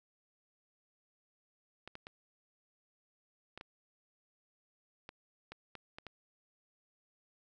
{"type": "clicks", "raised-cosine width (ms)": 0.3, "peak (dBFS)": -30, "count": 10, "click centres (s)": [1.876, 1.954, 2.069, 3.576, 3.611, 5.091, 5.52, 5.753, 5.985, 6.067], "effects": []}